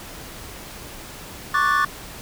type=chord; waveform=triangle; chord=D major seventh; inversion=third; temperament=equal; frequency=1108.7 / 1174.7 / 1480 / 1760 Hz; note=C#6 / D6 / F#6 / A6; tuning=0 / 0 / 0 / 0 cents; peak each=-20 / -19 / -23 / -21 dBFS; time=1.54-1.85 s; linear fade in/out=5 ms; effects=pink hiss -38 dBFS RMS until 2.21 s